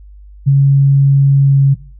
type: tone with pitch glide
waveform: sine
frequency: 138.59 to 137.79 Hz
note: C#3 to C#3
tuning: 0 to -10 cents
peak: -5 dBFS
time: 0.46-1.75 s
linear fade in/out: 20 ms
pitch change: -10 cents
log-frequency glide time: 1.43-1.59 s
effects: noise-tail reverb RT60 0.4 s tail -17 dB re dry + added 50 Hz sine -34 dBFS peak until 1.99 s